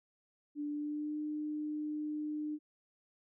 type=tone with pitch glide; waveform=sine; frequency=293.7 to 301.8 Hz; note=D4 to D4; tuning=0 to +47 cents; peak=-35 dBFS; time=0.55-2.59 s; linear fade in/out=50 ms; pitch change=+47 cents; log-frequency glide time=0.68-1.17 s; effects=none